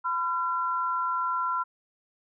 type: tone pair together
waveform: sine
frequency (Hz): 1007.9 / 1366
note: B5 / F6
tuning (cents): +35 / -39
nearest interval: perfect fourth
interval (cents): 526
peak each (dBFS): -28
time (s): 0.04-1.64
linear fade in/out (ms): 20
effects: none